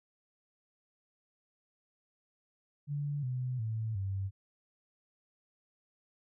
sine tone with pitch steps, 144.6 / 126.61 / 110.86 / 97.07 Hz, D3 / B2 / A2 / G2, -27 / +43 / +13 / -16 cents, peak -32 dBFS, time 2.87-4.31 s, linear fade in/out 50 ms, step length 360 ms, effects none

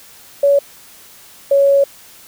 sine tone pair in turn, 564 / 557.2 Hz, C#5 / C#5, +30 / +9 cents, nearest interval unison, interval 21 cents, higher first, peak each -8 dBFS, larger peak neither, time 0.43-0.59 / 1.51-1.84 s, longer second, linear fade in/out 5 ms, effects white hiss -42 dBFS RMS until 2.27 s

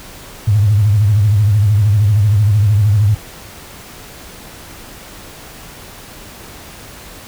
sine tone with vibrato, 103.83 Hz, G#2, in tune, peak -8 dBFS, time 0.47-3.15 s, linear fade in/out 10 ms, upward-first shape sine, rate 13 Hz, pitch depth 110 cents each way, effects pink hiss -35 dBFS RMS until 7.27 s

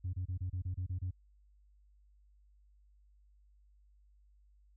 sine tone bursts, 91.2 Hz, F#2, 24 cents flat, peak -32 dBFS, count 9, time 0.04-1.11 s, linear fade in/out 10 ms, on 94 ms, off 28 ms, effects tanh soft clip ceiling -32 dBFS + added 50 Hz sine -62 dBFS peak until 4.76 s

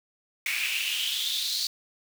pink noise with high-pass filter sweep, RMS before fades -29 dBFS, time 0.46-1.67 s, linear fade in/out 2 ms, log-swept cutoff 2200 to 4400 Hz, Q 6.4, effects none

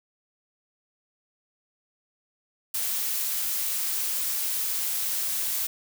blue noise, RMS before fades -28 dBFS, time 2.74-5.67 s, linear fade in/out 5 ms, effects none

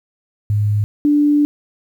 sine tone pair in turn, 104.3 / 293.4 Hz, G#2 / D4, +8 / -2 cents, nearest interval octave + tritone, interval 1790 cents, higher second, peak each -13 / -10 dBFS, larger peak second, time 0.5-0.84 / 1.05-1.45 s, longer second, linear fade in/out 0 ms, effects 8-bit

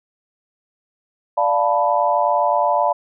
sine chord, B half-diminished seventh, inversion first, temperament equal, 587.3 / 698.5 / 880 / 987.8 Hz, D5 / F5 / A5 / B5, 0 / 0 / 0 / 0 cents, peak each -20 dBFS, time 1.37-2.93 s, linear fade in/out 10 ms, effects none

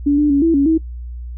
sine tone with pitch steps, 287 / 295.9 / 281.5 / 329.9 / 279.7 / 321.8 Hz, D4 / D4 / C#4 / E4 / C#4 / E4, -40 / +13 / +27 / +1 / +16 / -42 cents, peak -10 dBFS, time 0.06-0.78 s, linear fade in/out 10 ms, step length 120 ms, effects noise-tail reverb RT60 0.1 s tail -21 dB re dry + added 60 Hz sine -26 dBFS peak until 1.37 s

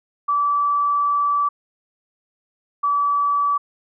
sine tone pair in turn, 1156 / 1150 Hz, D6 / D6, -28 / -37 cents, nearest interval unison, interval 9 cents, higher first, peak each -16 dBFS, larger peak neither, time 0.28-1.49 / 2.83-3.58 s, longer first, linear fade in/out 10 ms, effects none

